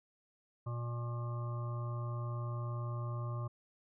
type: harmonic tone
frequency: 119.4 Hz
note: A#2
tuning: 42 cents sharp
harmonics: 1 / 3 / 5 / 7 / 9 / 10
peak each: -36 / -52 / -50 / -58 / -49 / -51 dBFS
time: 0.66-3.48 s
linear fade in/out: 10 ms
effects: none